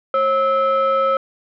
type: tone pair together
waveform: sine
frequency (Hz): 539 / 1302.9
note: C#5 / E6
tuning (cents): -49 / -21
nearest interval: octave + minor third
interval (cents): 1528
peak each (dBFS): -15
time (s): 0.14-1.17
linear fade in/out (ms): 2
effects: tanh soft clip ceiling -11 dBFS